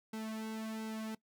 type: tone with flanger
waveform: sawtooth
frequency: 220 Hz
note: A3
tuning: in tune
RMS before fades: -41 dBFS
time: 0.13-1.15 s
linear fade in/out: 5 ms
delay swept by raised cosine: 1.7 to 2.9 ms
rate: 1.4 Hz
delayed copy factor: -0.85
effects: noise-tail reverb RT60 0.1 s tail -20 dB re dry